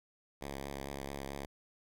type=tone with vibrato; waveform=5% pulse; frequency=69.3 Hz; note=C#2; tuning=in tune; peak=-29 dBFS; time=0.41-1.46 s; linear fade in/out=5 ms; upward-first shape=triangle; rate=4.5 Hz; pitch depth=34 cents each way; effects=none